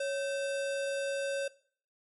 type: tone with sample-and-hold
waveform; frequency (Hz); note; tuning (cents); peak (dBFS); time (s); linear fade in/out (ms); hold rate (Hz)
sine; 554.4; C#5; 0; -30; 0-1.48; 5; 2100
effects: noise-tail reverb RT60 0.5 s tail -20 dB re dry + MP3 48 kbps